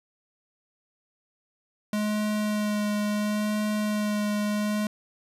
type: tone with vibrato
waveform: square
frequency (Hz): 210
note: G#3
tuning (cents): +19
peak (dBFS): -25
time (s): 1.93-4.87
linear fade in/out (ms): 2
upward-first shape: sine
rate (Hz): 0.72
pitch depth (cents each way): 14
effects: resampled to 32000 Hz + 9-bit